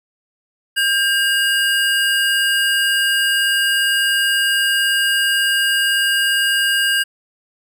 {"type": "tone pair together", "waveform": "square", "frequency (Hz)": [1599.6, 2860], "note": ["G6", "F7"], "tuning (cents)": [35, 41], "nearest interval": "minor seventh", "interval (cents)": 1006, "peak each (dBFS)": [-17, -19], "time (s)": [0.76, 7.04], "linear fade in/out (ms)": 20, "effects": []}